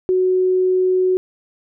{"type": "tone", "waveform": "sine", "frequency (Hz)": 370, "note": "F#4", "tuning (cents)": 0, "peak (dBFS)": -13, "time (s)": [0.09, 1.17], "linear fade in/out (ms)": 0, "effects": []}